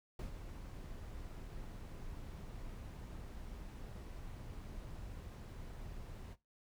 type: noise with ADSR envelope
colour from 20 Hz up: brown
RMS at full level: -42 dBFS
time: 0.19-6.36 s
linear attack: 3 ms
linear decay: 110 ms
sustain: -6 dB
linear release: 38 ms
effects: noise-tail reverb RT60 0.2 s tail -17 dB re dry